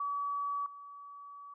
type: tone with level steps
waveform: sine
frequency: 1141 Hz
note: C#6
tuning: 50 cents sharp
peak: -32 / -46 dBFS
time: 0-1.54 s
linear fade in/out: 5 ms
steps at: 0.66 s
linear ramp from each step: 2 ms
effects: none